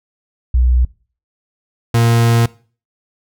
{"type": "tone pair in turn", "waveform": ["sine", "40% pulse"], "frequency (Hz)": [61.74, 116.55], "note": ["B1", "A#2"], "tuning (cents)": [0, 0], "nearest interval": "major seventh", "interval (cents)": 1100, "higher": "second", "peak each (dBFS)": -9, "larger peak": "neither", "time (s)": [[0.54, 0.85], [1.94, 2.46]], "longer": "second", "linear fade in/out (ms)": 5, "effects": ["noise-tail reverb RT60 0.4 s tail -21 dB re dry"]}